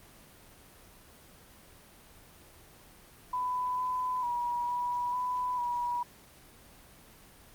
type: tone with pitch steps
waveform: sine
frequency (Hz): 999 / 1006 / 963 / 975 / 996 / 967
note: B5 / B5 / B5 / B5 / B5 / B5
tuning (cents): +20 / +32 / -44 / -23 / +14 / -37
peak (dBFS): -29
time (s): 3.33-6.03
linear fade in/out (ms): 5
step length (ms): 450
effects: pink hiss -55 dBFS RMS until 7.54 s + Opus 24 kbps